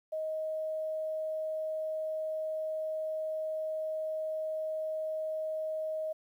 sine tone, 628 Hz, D#5, 16 cents sharp, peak -32 dBFS, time 0.12-6.13 s, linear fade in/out 10 ms, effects 11-bit

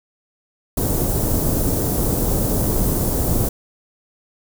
pink band-stop noise, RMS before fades -19 dBFS, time 0.77-3.49 s, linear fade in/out 5 ms, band 530 to 11000 Hz, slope 12 dB/octave, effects none

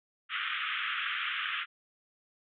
pink band-pass noise, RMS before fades -34 dBFS, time 0.29-1.66 s, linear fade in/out 50 ms, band 1200 to 3400 Hz, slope 96 dB/octave, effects none

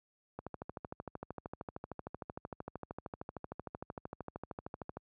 click train, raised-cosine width 1 ms, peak -27 dBFS, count 61, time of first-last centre 0.39-4.97 s, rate 13.1 Hz, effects high-pass 60 Hz 12 dB/octave

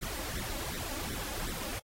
pink noise with flanger, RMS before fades -38 dBFS, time 0.01-1.8 s, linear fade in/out 20 ms, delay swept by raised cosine 0.52 to 3.62 ms, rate 2.7 Hz, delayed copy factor +1, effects AAC 48 kbps

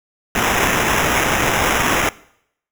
white noise with sample-and-hold, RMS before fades -17 dBFS, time 0.35-2.09 s, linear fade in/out 2 ms, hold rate 4410 Hz, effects noise-tail reverb RT60 0.7 s tail -21 dB re dry

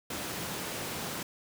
pink high-pass noise, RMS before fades -37 dBFS, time 0.1-1.23 s, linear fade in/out 5 ms, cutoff 130 Hz, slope 12 dB/octave, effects none

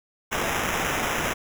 white noise with sample-and-hold, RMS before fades -26 dBFS, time 0.31-1.34 s, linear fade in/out 20 ms, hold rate 4410 Hz, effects none

